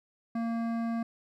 sine tone with hard clipping, 230.3 Hz, A#3, 21 cents flat, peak -31 dBFS, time 0.35-1.03 s, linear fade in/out 5 ms, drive 13 dB, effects none

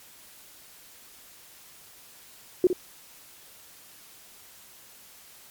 sine tone with echo, 363 Hz, F#4, 33 cents flat, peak -14 dBFS, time 2.64-2.67 s, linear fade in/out 2 ms, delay 60 ms, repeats 1, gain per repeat -8 dB, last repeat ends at 2.73 s, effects white hiss -51 dBFS RMS until 5.5 s + MP3 96 kbps

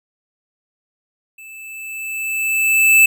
square tone with level ramp, 2632 Hz, E7, 3 cents flat, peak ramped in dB -37 to -7 dBFS, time 1.38-3.06 s, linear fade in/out 5 ms, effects none

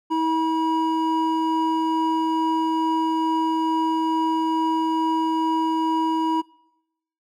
triangle tone pair together, 321.4 / 966.5 Hz, E4 / B5, -44 / -38 cents, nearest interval octave + perfect fifth, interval 1906 cents, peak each -20 dBFS, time 0.1-6.42 s, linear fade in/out 20 ms, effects noise-tail reverb RT60 0.9 s tail -25 dB re dry

